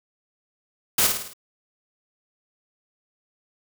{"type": "noise with echo", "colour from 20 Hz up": "white", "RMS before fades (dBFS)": -19, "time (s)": [0.98, 1.07], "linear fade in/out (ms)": 5, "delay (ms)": 53, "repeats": 5, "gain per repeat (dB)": -5, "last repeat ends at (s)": 1.335, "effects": []}